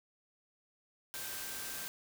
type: tone in noise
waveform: sine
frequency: 1568 Hz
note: G6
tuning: in tune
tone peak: -51 dBFS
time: 1.14-1.88 s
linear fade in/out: 0 ms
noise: white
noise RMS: -42 dBFS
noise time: 1.14-1.88 s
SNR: -12 dB
effects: none